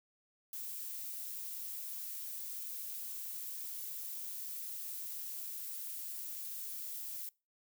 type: noise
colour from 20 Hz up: violet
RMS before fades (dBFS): -43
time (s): 0.53-7.29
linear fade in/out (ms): 2
effects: noise-tail reverb RT60 0.3 s tail -25 dB re dry